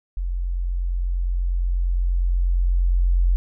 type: tone with level ramp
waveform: sine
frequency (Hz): 44.24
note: F1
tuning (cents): +23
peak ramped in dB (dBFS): -22 to -14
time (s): 0.17-3.36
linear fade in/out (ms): 0
effects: none